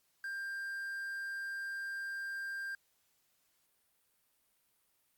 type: tone with quantisation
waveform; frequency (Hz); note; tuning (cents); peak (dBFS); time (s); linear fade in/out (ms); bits
triangle; 1590; G6; +24; -36; 0.24-2.75; 2; 10
effects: white hiss -75 dBFS RMS until 5.17 s + Opus 48 kbps